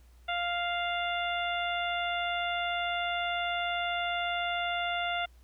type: harmonic tone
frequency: 698.5 Hz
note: F5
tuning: in tune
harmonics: 1 / 2 / 3 / 4 / 5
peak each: -32 / -35 / -37 / -38 / -39 dBFS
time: 0.28-5.26 s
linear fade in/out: 10 ms
effects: added 60 Hz sine -54 dBFS peak until 5.43 s + pink hiss -67 dBFS RMS until 5.43 s